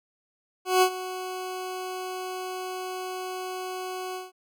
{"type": "tone with ADSR envelope", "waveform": "20% pulse", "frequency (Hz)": 370, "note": "F#4", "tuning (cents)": 0, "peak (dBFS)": -11, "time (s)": [0.65, 4.32], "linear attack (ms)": 170, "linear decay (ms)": 74, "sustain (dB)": -16, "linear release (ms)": 170, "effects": []}